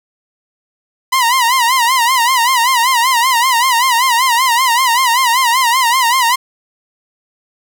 sawtooth tone with vibrato, 987.8 Hz, B5, in tune, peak -6 dBFS, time 1.12-6.36 s, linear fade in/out 10 ms, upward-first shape sine, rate 5.2 Hz, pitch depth 130 cents each way, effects none

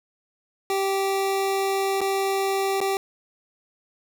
25% pulse tone with dropouts, 389.7 Hz, G4, 10 cents flat, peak -18 dBFS, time 0.7-2.97 s, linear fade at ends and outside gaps 1 ms, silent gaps 2.007-2.014 / 2.804-2.813 s, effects none

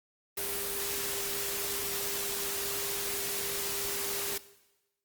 sine tone in noise, 400.2 Hz, G4, 36 cents sharp, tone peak -41 dBFS, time 0.37-4.38 s, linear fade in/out 5 ms, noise white, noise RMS -34 dBFS, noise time 0.37-4.38 s, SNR -10 dB, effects noise-tail reverb RT60 1.0 s tail -17 dB re dry + Opus 32 kbps

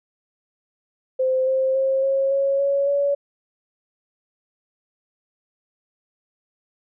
sine tone with pitch steps, 519 / 526.5 / 534.2 / 542 / 549.9 / 557.9 / 566 Hz, C5 / C5 / C5 / C#5 / C#5 / C#5 / C#5, -14 / +11 / +36 / -39 / -14 / +11 / +36 cents, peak -17 dBFS, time 1.19-3.15 s, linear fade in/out 10 ms, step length 280 ms, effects none

